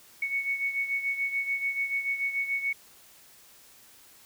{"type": "beating tone pair", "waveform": "sine", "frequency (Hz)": [2217, 2223.9], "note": ["C#7", "C#7"], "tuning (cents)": [0, 5], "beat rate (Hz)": 6.9, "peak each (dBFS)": [-28, -34], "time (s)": [0.22, 2.73], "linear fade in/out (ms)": 5, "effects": ["white hiss -55 dBFS RMS until 4.25 s"]}